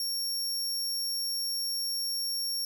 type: tone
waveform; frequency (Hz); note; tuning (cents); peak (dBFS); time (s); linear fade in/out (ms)
sawtooth; 5520; F8; -21; -27; 0-2.65; 2
effects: none